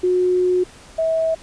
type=tone pair in turn; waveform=sine; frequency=363.3 / 647.3 Hz; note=F#4 / E5; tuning=-32 / -32 cents; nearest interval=minor seventh; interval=1000 cents; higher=second; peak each=-14 / -16 dBFS; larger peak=first; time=0.03-0.64 / 0.98-1.35 s; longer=first; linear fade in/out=10 ms; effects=pink hiss -44 dBFS RMS until 1.42 s + resampled to 22050 Hz